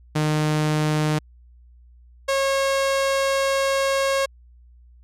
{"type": "tone pair in turn", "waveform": "sawtooth", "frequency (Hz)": [152.9, 544.9], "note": ["D#3", "C#5"], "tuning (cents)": [-30, -30], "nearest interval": "octave + minor seventh", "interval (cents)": 2200, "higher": "second", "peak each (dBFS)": -15, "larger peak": "neither", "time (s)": [[0.15, 1.19], [2.28, 4.26]], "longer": "second", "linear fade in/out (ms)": 10, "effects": ["added 60 Hz sine -47 dBFS peak until 5.03 s", "low-pass 10000 Hz 12 dB/octave"]}